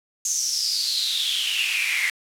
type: noise with high-pass filter sweep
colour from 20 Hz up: pink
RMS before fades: -24 dBFS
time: 0.25-2.1 s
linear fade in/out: 2 ms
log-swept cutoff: 6500 to 2000 Hz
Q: 9.4
effects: low-pass 12000 Hz 12 dB/octave